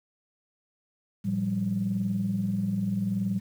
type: tone cluster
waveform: sine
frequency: 112.2 / 173.9 / 194.6 Hz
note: A2 / F3 / G3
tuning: +34 / -7 / -12 cents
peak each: -32 / -33 / -26 dBFS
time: 1.24-3.4 s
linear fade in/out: 20 ms
effects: tanh soft clip ceiling -17 dBFS + 9-bit